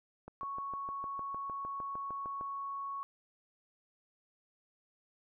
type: click train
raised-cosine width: 1 ms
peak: -32 dBFS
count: 15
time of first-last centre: 0.28-2.411 s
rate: 6.57 Hz
type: tone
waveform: sine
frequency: 1108.7 Hz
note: C#6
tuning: in tune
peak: -37 dBFS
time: 0.41-3.03 s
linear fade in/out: 0 ms
effects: none